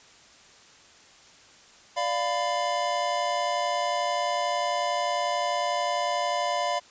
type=chord; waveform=square; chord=B diminished; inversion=first; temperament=equal with one note detuned; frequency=587.3 / 698.5 / 1003.3 Hz; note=D5 / F5 / B5; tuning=0 / 0 / +27 cents; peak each=-31 / -29 / -30 dBFS; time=1.96-6.8 s; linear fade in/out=20 ms; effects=white hiss -53 dBFS RMS until 6.9 s + resampled to 16000 Hz